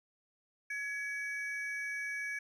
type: ring-modulated tone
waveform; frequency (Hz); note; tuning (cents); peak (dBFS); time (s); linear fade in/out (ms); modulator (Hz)
triangle; 1975.5; B6; 0; -31; 0.7-2.39; 5; 298
effects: none